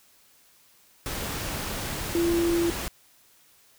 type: tone in noise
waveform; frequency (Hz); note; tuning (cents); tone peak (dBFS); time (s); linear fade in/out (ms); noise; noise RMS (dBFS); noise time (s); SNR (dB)
sine; 339.9; F4; -47; -21; 2.15-2.7; 0; pink; -32; 1.06-2.88; +8
effects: white hiss -59 dBFS RMS until 3.78 s